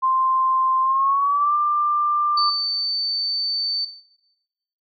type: tone with pitch glide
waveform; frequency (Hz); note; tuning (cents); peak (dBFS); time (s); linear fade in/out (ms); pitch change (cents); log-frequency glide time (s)
sine; 1046.5 to 1188.3; C6 to D6; 0 to +20; -16; 0.02-2.51; 20; +220; 0.82-1.55
type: tone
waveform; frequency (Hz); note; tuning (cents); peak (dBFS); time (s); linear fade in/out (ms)
sine; 4549; C#8; +44; -20; 2.37-3.85; 5
effects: noise-tail reverb RT60 1.0 s tail -18 dB re dry